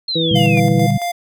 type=exponential sweep; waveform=sine; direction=down; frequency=4255 to 2330 Hz; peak=-18 dBFS; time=0.08-0.6 s; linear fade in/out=5 ms
type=harmonic tone; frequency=163.8 Hz; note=E3; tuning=11 cents flat; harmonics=1 / 2 / 3; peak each=-20 / -20 / -20 dBFS; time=0.15-0.87 s; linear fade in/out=10 ms
type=chord; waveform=sine; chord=G minor; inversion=first; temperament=just; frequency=117.6 / 147 / 196 Hz; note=Bb2 / D3 / G3; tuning=+16 / +2 / 0 cents; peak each=-17 dBFS; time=0.31-0.98 s; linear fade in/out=5 ms
type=tone with tremolo; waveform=square; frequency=698.5 Hz; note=F5; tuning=in tune; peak=-19 dBFS; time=0.35-1.12 s; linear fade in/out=10 ms; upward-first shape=square; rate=4.5 Hz; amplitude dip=50%
effects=none